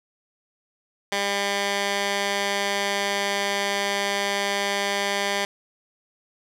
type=tone with band-pass filter; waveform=15% pulse; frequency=200.3 Hz; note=G3; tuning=38 cents sharp; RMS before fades=-25 dBFS; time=1.12-5.45 s; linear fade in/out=2 ms; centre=2800 Hz; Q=0.56; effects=none